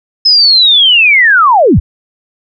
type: linear sweep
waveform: sine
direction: down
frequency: 5170 to 30.34 Hz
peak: -3 dBFS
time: 0.25-1.8 s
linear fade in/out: 10 ms
effects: none